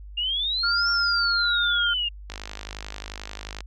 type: exponential two-way sweep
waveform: sine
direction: up then down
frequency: 2794 to 5480 to 2794 Hz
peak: -23 dBFS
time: 0.17-2.09 s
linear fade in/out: 10 ms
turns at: 0.9 s
type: tone with pitch glide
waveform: sine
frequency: 1396.9 to 1419.7 Hz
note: F6 to F6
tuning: 0 to +28 cents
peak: -22 dBFS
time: 0.63-1.94 s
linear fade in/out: 10 ms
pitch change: +28 cents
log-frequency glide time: 1.34-1.52 s
type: click train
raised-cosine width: 0.2 ms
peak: -17 dBFS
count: 68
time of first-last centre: 2.3-3.606 s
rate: 51.3 Hz
effects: added 50 Hz sine -38 dBFS peak until 3.66 s